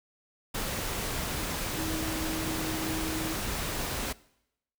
sine tone in noise, 318 Hz, D#4, 38 cents sharp, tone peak -34 dBFS, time 1.77-3.34 s, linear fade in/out 10 ms, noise pink, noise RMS -33 dBFS, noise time 0.54-4.13 s, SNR -4 dB, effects noise-tail reverb RT60 0.8 s tail -21 dB re dry

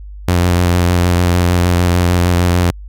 sawtooth tone with vibrato, 88.2 Hz, F2, 18 cents sharp, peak -6 dBFS, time 0.28-2.71 s, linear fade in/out 5 ms, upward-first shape square, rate 6.6 Hz, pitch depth 19 cents each way, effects added 50 Hz sine -28 dBFS peak until 2.88 s

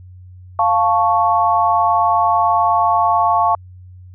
sine chord, F augmented, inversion none, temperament equal, 698.5 / 880 / 1108.7 Hz, F5 / A5 / C#6, 0 / 0 / 0 cents, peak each -16 dBFS, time 0.59-3.55 s, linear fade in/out 2 ms, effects added 91 Hz sine -36 dBFS peak until 4.14 s

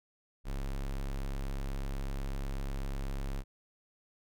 square tone, 34.06 Hz, C#1, 30 cents flat, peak -34 dBFS, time 0.44-3.44 s, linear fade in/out 50 ms, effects none

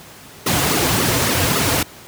pink noise with flanger, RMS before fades -17 dBFS, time 0.46-1.83 s, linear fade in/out 5 ms, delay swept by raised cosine 1.2 to 5.3 ms, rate 3.6 Hz, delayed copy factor -0.95, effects pink hiss -40 dBFS RMS until 2.07 s + high-pass 80 Hz 12 dB/octave

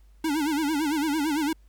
square tone with vibrato, 301.7 Hz, D4, 47 cents sharp, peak -24 dBFS, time 0.24-1.53 s, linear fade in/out 5 ms, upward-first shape sine, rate 8.9 Hz, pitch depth 130 cents each way, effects added 50 Hz sine -51 dBFS peak until 1.68 s + pink hiss -69 dBFS RMS until 1.68 s

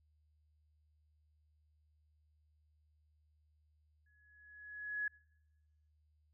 sine tone with exponential growth, 1686 Hz, G#6, 26 cents sharp, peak -33 dBFS, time 4.06-5.08 s, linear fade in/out 5 ms, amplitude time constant 220 ms, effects noise-tail reverb RT60 1.0 s tail -26 dB re dry + added 76 Hz sine -70 dBFS peak until 6.33 s

